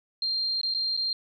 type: tone with dropouts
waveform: sine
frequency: 4186 Hz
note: C8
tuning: in tune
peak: -25 dBFS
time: 0.22-1.13 s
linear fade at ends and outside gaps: 2 ms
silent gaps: 0.614-0.632 / 0.739-0.747 / 0.967-0.974 s
effects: none